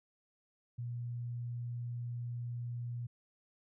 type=tone; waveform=sine; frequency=120.1 Hz; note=B2; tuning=48 cents flat; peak=-37 dBFS; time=0.78-3.07 s; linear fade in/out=10 ms; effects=none